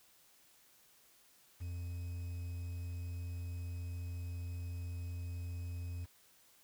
triangle tone with quantisation, 87.31 Hz, F2, in tune, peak -37 dBFS, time 1.6-6.06 s, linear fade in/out 20 ms, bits 10, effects white hiss -66 dBFS RMS until 6.63 s

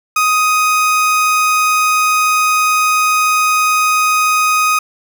30% pulse tone, 1251 Hz, D#6, 9 cents sharp, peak -8 dBFS, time 0.16-4.79 s, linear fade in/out 5 ms, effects none

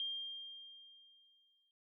sine tone with exponential decay, 3200 Hz, G7, 35 cents sharp, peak -35 dBFS, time 0-1.71 s, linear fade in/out 1 ms, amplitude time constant 370 ms, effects noise-tail reverb RT60 0.2 s tail -22 dB re dry

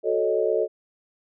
sine chord, D# half-diminished seventh, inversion first, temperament equal, 370 / 440 / 554.4 / 622.3 Hz, F#4 / A4 / C#5 / D#5, 0 / 0 / 0 / 0 cents, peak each -27 / -23 / -27 / -26 dBFS, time 0.03-0.68 s, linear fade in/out 50 ms, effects none

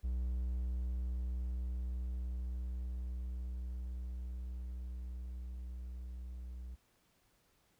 triangle tone with level ramp, 61.74 Hz, B1, in tune, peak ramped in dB -31 to -41 dBFS, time 0.03-6.76 s, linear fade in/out 20 ms, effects pink hiss -73 dBFS RMS until 7.79 s

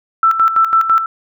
sine tone with tremolo, 1329 Hz, E6, 14 cents sharp, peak -7 dBFS, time 0.23-1.06 s, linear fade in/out 2 ms, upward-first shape square, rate 6 Hz, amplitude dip 65%, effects none

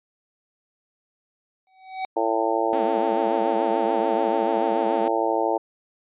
square tone with exponential growth, 757 Hz, F#5, 39 cents sharp, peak -24 dBFS, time 1.67-2.05 s, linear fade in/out 1 ms, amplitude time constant 82 ms
harmonic tone, 112.4 Hz, A2, 37 cents sharp, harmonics 3 / 4 / 5 / 6 / 7 / 8, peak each -27 / -27 / -27 / -27 / -27 / -27 dBFS, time 2.16-5.58 s, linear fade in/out 10 ms
sawtooth tone with vibrato, 241.3 Hz, B3, 40 cents flat, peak -26 dBFS, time 2.73-5.08 s, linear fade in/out 0 ms, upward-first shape triangle, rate 6.9 Hz, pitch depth 290 cents each way
effects resampled to 8000 Hz

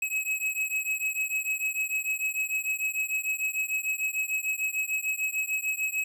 square beating tone pair, 2557 / 2563.7 Hz, D#7 / E7, +47 / -49 cents, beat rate 6.7 Hz, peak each -31 dBFS, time 0.02-6.04 s, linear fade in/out 5 ms, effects none

